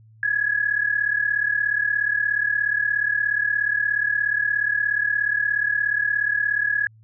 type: tone pair together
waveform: sine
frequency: 1661.2 / 1698.1 Hz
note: G#6 / G#6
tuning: 0 / +38 cents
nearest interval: unison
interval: 38 cents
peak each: -22 dBFS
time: 0.23-6.87 s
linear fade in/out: 2 ms
effects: added 110 Hz sine -48 dBFS peak until 7.03 s